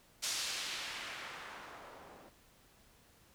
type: noise with low-pass filter sweep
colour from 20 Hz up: blue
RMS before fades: -43 dBFS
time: 0.22-2.3 s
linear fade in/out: 20 ms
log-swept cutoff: 6400 to 530 Hz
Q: 1
effects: pink hiss -65 dBFS RMS until 3.34 s